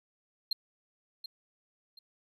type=tone with echo; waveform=triangle; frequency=4186 Hz; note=C8; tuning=in tune; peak=-26 dBFS; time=0.51-0.53 s; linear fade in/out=5 ms; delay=730 ms; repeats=2; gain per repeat=-11 dB; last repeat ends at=1.99 s; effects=none